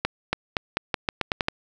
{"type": "accelerating click train", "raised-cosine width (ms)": 0.3, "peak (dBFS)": -6, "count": 10, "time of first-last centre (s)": [0.05, 1.484], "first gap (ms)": 280, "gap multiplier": 0.85, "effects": []}